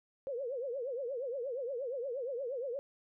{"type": "tone with vibrato", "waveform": "sine", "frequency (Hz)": 512, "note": "C5", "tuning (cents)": -38, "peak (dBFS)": -35, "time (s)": [0.27, 2.79], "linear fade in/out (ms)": 0, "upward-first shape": "triangle", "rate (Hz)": 8.5, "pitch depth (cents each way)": 220, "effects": []}